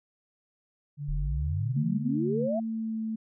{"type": "tone with vibrato", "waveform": "sine", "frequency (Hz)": 144.8, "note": "D3", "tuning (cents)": -24, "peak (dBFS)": -32, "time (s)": [0.97, 2.49], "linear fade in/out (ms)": 50, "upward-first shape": "sine", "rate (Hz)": 15, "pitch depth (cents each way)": 10}
{"type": "exponential sweep", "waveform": "sine", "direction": "up", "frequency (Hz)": [36.52, 697], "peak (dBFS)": -27, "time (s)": [1.08, 2.6], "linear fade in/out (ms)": 10}
{"type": "tone with pitch glide", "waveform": "sine", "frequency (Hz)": [224.7, 221], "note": ["A3", "A3"], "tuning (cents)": [37, 8], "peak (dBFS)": -29, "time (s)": [1.76, 3.16], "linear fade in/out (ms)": 10, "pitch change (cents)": -29, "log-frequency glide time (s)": [2.57, 3.01]}
{"effects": []}